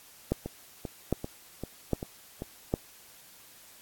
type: two click trains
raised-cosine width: 2 ms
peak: -21 / -12 dBFS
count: 6 / 4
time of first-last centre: 0.46-2.421 / 0.32-2.739 s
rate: 2.55 / 1.24 Hz
effects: white hiss -54 dBFS RMS until 3.81 s + AAC 64 kbps